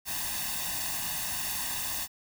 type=noise with comb filter; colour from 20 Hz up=white; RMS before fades=-33 dBFS; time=0.05-2.08 s; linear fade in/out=50 ms; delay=1.1 ms; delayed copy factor=+0.8; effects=none